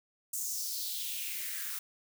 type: noise with high-pass filter sweep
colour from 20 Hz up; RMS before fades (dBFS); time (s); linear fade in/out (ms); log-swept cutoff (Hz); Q
blue; -37; 0.33-1.79; 5; 7600 to 1300; 3.4
effects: none